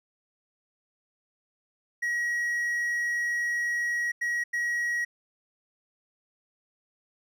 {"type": "tone bursts at uneven times", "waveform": "triangle", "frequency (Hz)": 1906, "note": "A#6", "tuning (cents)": 38, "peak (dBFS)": -24, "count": 3, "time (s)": [[2.02, 4.12], [4.21, 4.44], [4.53, 5.05]], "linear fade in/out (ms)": 10, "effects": []}